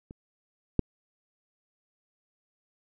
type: clicks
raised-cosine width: 3 ms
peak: -30 / -9 dBFS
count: 2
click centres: 0.109 / 0.793 s
effects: none